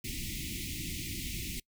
pink band-stop noise, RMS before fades -38 dBFS, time 0.04-1.6 s, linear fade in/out 5 ms, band 360 to 2000 Hz, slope 96 dB/octave, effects noise-tail reverb RT60 0.1 s tail -24 dB re dry

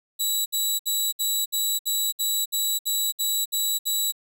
15% pulse tone bursts, 3912 Hz, B7, 17 cents flat, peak -15 dBFS, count 12, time 0.19-4.123 s, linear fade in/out 20 ms, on 270 ms, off 63 ms, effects none

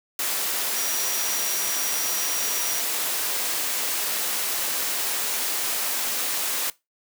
sine tone in noise, 5770 Hz, F#8, 44 cents flat, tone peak -29 dBFS, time 0.76-2.8 s, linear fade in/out 2 ms, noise white, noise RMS -26 dBFS, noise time 0.19-6.7 s, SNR -6 dB, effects noise-tail reverb RT60 0.2 s tail -20 dB re dry + high-pass 300 Hz 12 dB/octave

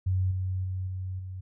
sine tone with level steps, 93.2 Hz, F#2, 13 cents sharp, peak -23 / -27 / -29 / -31 / -35 dBFS, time 0.06-1.41 s, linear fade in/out 10 ms, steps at 0.31 / 0.64 / 0.87 / 1.19 s, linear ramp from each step 5 ms, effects none

